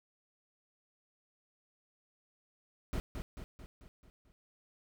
brown noise with echo, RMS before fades -35 dBFS, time 2.93-3 s, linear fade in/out 0 ms, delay 220 ms, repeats 6, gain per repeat -5 dB, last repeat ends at 4.32 s, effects none

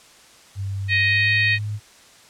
sine tone with pitch glide, 98 to 105.03 Hz, G2 to G#2, 0 to +20 cents, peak -24 dBFS, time 0.55-1.8 s, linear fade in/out 50 ms, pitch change +120 cents, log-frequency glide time 0.96-1.32 s
harmonic tone, 625 Hz, D#5, 8 cents sharp, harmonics 3 / 4 / 5 / 6 / 7, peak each -19 / -20 / -32 / -29 / -30 dBFS, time 0.88-1.59 s, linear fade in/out 50 ms
effects white hiss -49 dBFS RMS until 2.29 s + low-pass 8000 Hz 12 dB/octave

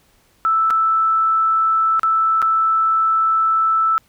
sine tone with dropouts, 1318.5 Hz, E6, in tune, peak -13 dBFS, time 0.45-3.98 s, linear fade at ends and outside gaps 0 ms, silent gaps 0.703-0.707 / 1.995-2.032 / 2.418-2.425 s, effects pink hiss -57 dBFS RMS until 4.08 s

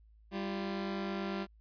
sawtooth tone pair together, 196.4 / 343.8 Hz, G3 / F4, +4 / -27 cents, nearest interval minor seventh, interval 969 cents, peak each -32 / -36 dBFS, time 0.31-1.47 s, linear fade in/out 50 ms, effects added 54 Hz sine -58 dBFS peak until 1.6 s + resampled to 11025 Hz

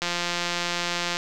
click train, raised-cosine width 0.2 ms, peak -9 dBFS, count 201, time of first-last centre 0.02-1.169 s, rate 174 Hz, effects none

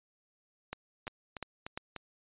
two click trains, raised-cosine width 0.3 ms, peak -24 / -21 dBFS, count 4 / 4, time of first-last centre 1.07-1.963 / 0.73-1.775 s, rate 3.36 / 2.87 Hz, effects resampled to 8000 Hz

